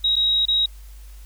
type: tone with dropouts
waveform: sine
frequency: 3811 Hz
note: A#7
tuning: 38 cents sharp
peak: -16 dBFS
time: 0.04-0.66 s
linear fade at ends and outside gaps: 5 ms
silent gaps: 0.157-0.164 / 0.455-0.482 s
effects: added 50 Hz sine -38 dBFS peak until 1.25 s + white hiss -53 dBFS RMS until 1.25 s